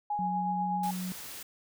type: tone with tremolo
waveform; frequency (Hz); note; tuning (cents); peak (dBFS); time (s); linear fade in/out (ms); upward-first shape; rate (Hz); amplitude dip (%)
sine; 830.6; G#5; 0; -28; 0.1-0.91; 5; sine; 8.2; 25
type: tone with vibrato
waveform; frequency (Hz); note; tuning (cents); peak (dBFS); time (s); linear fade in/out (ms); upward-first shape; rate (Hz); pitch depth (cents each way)
sine; 183.1; F#3; -18; -33; 0.19-1.12; 0; sine; 7.1; 8
type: noise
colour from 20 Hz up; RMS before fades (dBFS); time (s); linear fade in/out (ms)
white; -43; 0.83-1.43; 5
effects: none